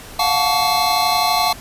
square tone cluster, 703 / 735 / 874 / 1132 / 4111 Hz, F5 / F#5 / A5 / C#6 / C8, +11 / -12 / -12 / +36 / -31 cents, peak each -22 dBFS, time 0.19-1.53 s, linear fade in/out 5 ms, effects pink hiss -37 dBFS RMS until 1.6 s + resampled to 32000 Hz

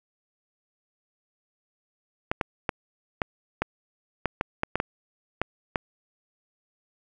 clicks, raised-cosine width 0.5 ms, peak -9 dBFS, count 12, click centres 2.315 / 2.412 / 2.692 / 3.218 / 3.62 / 4.257 / 4.411 / 4.634 / 4.756 / 4.801 / 5.416 / 5.758 s, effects none

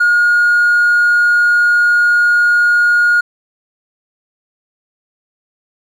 triangle tone, 1433 Hz, F6, 44 cents sharp, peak -5 dBFS, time 0-3.21 s, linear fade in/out 10 ms, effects tanh soft clip ceiling -4 dBFS

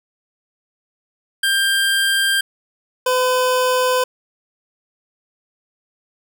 25% pulse tone pair in turn, 1589 / 506.6 Hz, G6 / B4, +23 / +44 cents, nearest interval octave + minor sixth, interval 1979 cents, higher first, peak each -11 dBFS, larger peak neither, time 1.43-2.41 / 3.06-4.04 s, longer neither, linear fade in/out 5 ms, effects none

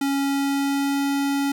square tone with pitch glide, 277.2 to 279.3 Hz, C#4 to C#4, 0 to +13 cents, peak -21 dBFS, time 0.01-1.52 s, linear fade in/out 5 ms, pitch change +13 cents, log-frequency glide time 0.16-0.98 s, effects 10-bit

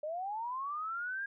sine linear sweep, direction up, 587.3 to 1632 Hz, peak -35 dBFS, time 0.03-1.26 s, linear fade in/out 5 ms, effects none

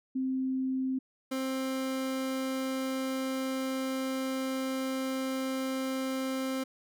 sine / 30% pulse tone pair in turn, 261.6 / 263.6 Hz, C4 / C4, 0 / +13 cents, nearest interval unison, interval 13 cents, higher second, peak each -28 dBFS, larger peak neither, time 0.15-0.99 / 1.31-6.64 s, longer second, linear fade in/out 10 ms, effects none

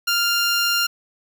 15% pulse tone, 1396.9 Hz, F6, in tune, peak -11 dBFS, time 0.07-0.87 s, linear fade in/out 10 ms, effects 8-bit

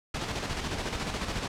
pink noise with tremolo, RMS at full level -31 dBFS, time 0.14-1.48 s, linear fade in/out 5 ms, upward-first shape square, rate 14 Hz, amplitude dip 40%, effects low-pass 6000 Hz 12 dB/octave

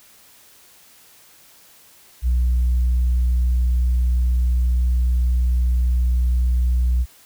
sine tone, 61.4 Hz, B1, 9 cents flat, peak -13 dBFS, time 2.22-7.06 s, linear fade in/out 50 ms, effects tanh soft clip ceiling -13 dBFS + white hiss -50 dBFS RMS until 7.25 s

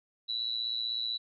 sine tone with amplitude modulation, 3936 Hz, B7, 7 cents flat, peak -27 dBFS, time 0.28-1.18 s, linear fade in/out 20 ms, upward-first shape sine, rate 116 Hz, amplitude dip 80%, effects none

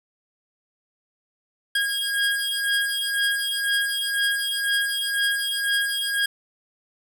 25% pulse beating tone pair, 1632 / 1634 Hz, G#6 / G#6, -31 / -29 cents, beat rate 2 Hz, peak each -21 dBFS, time 1.75-6.26 s, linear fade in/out 5 ms, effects none

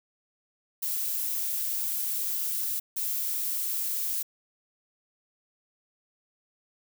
violet noise bursts at uneven times, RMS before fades -30 dBFS, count 2, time 0.82-2.8 / 2.96-4.23 s, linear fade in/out 10 ms, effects none

